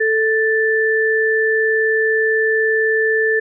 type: tone pair together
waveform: sine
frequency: 440.5 / 1762 Hz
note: A4 / A6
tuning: +2 / +2 cents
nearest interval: 2 octaves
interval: 2400 cents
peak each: -16 dBFS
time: 0-3.4 s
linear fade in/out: 10 ms
effects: none